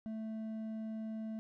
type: tone with hard clipping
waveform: sine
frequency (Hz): 220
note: A3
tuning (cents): 0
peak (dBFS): -40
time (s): 0.06-1.39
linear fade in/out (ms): 0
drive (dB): 5
effects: none